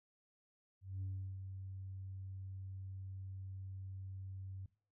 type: tone with ADSR envelope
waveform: sine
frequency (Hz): 95.4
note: G2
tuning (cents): -47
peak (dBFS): -37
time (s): 0.81-4.66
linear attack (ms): 210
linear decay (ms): 350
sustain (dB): -7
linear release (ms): 3
effects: noise-tail reverb RT60 0.4 s tail -20 dB re dry + tanh soft clip ceiling -37 dBFS